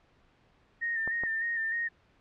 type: tone with vibrato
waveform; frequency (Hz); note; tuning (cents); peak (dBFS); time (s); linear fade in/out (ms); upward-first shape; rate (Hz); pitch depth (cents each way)
sine; 1829; A#6; -33; -28; 0.81-1.89; 20; square; 3.3; 32
type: clicks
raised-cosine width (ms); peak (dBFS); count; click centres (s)
1; -24; 2; 1.076 / 1.236
effects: pink hiss -65 dBFS RMS until 2.2 s + low-pass 3000 Hz 12 dB/octave